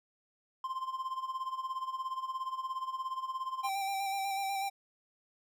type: tone with tremolo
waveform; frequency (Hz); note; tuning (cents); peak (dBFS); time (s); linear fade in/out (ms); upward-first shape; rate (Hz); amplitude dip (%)
triangle; 1046.5; C6; 0; -30; 0.64-3.69; 2; sine; 17; 75
type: tone with vibrato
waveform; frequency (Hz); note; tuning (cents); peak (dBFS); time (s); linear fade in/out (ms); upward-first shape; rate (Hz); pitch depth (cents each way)
square; 784; G5; 0; -33; 3.63-4.7; 20; square; 8.1; 21
effects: none